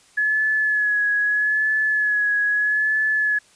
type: tone with vibrato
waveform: sine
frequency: 1700 Hz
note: G#6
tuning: 40 cents sharp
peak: -17 dBFS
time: 0.17-3.39 s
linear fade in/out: 10 ms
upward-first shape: sine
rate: 0.79 Hz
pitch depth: 32 cents each way
effects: white hiss -54 dBFS RMS until 3.55 s + resampled to 22050 Hz